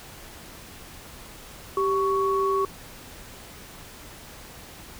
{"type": "tone pair together", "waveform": "sine", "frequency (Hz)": [390.4, 1115], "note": ["G4", "C#6"], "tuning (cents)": [-7, 10], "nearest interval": "octave + tritone", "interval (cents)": 1817, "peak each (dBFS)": [-23, -24], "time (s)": [1.77, 2.65], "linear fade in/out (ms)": 2, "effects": ["pink hiss -44 dBFS RMS until 4.99 s"]}